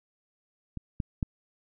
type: clicks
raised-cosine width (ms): 5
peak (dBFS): -23 / -17 / -15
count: 3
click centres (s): 0.773 / 1.002 / 1.228
effects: none